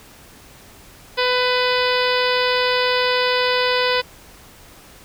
harmonic tone, 499.3 Hz, B4, 19 cents sharp, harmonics 1 / 2 / 3 / 4 / 5 / 6 / 7 / 8 / 9 / 10, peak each -20 / -23 / -25 / -26 / -27 / -28 / -28 / -29 / -30 / -30 dBFS, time 1.17-4.02 s, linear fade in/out 20 ms, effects pink hiss -45 dBFS RMS until 5.04 s

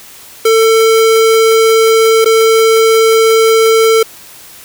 square tone with dropouts, 447.2 Hz, A4, 28 cents sharp, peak -6 dBFS, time 0.45-4.03 s, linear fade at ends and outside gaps 5 ms, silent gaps 2.246-2.257 s, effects white hiss -35 dBFS RMS until 4.64 s

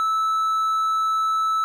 triangle tone, 1309 Hz, E6, 13 cents flat, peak -17 dBFS, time 0-1.64 s, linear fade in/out 0 ms, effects none

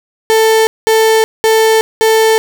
35% pulse tone bursts, 442.9 Hz, A4, 11 cents sharp, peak -5 dBFS, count 4, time 0.3-2.38 s, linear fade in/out 0 ms, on 370 ms, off 200 ms, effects none

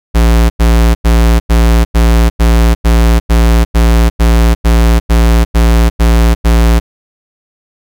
square tone bursts, 57.3 Hz, A#1, 29 cents flat, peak -5 dBFS, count 15, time 0.14-6.8 s, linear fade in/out 20 ms, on 360 ms, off 90 ms, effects none

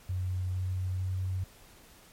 sine tone with pitch steps, 91.8 / 92.49 / 93.19 Hz, F#2 / F#2 / F#2, -13 / 0 / +13 cents, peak -29 dBFS, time 0.09-1.44 s, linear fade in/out 5 ms, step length 450 ms, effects pink hiss -56 dBFS RMS until 2.12 s + MP3 64 kbps

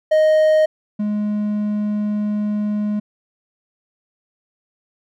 triangle tone pair in turn, 622.3 / 209.1 Hz, D#5 / G#3, 0 / +12 cents, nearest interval octave + perfect fifth, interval 1888 cents, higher first, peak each -9 / -16 dBFS, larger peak first, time 0.11-0.66 / 0.99-3 s, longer second, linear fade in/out 10 ms, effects none

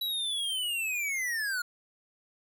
square linear sweep, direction down, 3937 to 1410 Hz, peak -30 dBFS, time 0.01-1.62 s, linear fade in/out 5 ms, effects none

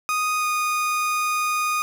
30% pulse tone with pitch glide, 1243 to 1233 Hz, D#6 to D#6, -2 to -16 cents, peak -18 dBFS, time 0.09-1.82 s, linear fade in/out 0 ms, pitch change -14 cents, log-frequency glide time 0.38-0.45 s, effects none

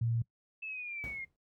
sine tone, 115.9 Hz, A#2, 10 cents flat, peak -28 dBFS, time 0.01-0.22 s, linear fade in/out 5 ms
sine linear sweep, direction down, 2637 to 2110 Hz, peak -38 dBFS, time 0.62-1.25 s, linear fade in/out 10 ms
brown noise with exponential decay, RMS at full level -39 dBFS, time 1.04-1.36 s, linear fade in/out 0 ms, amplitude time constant 69 ms
effects noise-tail reverb RT60 0.1 s tail -22 dB re dry + high-pass 60 Hz 12 dB/octave

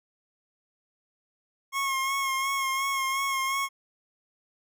25% pulse tone with vibrato, 1083 Hz, C#6, 41 cents flat, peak -22 dBFS, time 1.72-3.69 s, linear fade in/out 50 ms, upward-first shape sine, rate 2.8 Hz, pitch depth 29 cents each way, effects none

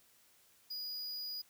square tone, 4911 Hz, D#8, 23 cents flat, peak -40 dBFS, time 0.7-1.42 s, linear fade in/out 10 ms, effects white hiss -67 dBFS RMS until 1.49 s

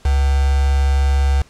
sine tone with quantisation, 69 Hz, C#2, 7 cents flat, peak -12 dBFS, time 0.05-1.42 s, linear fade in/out 5 ms, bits 4, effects pink hiss -49 dBFS RMS until 1.49 s + low-pass 8000 Hz 12 dB/octave

